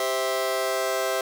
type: chord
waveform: sawtooth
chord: C major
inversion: second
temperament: just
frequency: 392.4 / 523.3 / 654.1 Hz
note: G4 / C5 / E5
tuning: +2 / 0 / -14 cents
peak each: -26 / -24 / -23 dBFS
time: 0-1.21 s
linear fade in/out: 2 ms
effects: none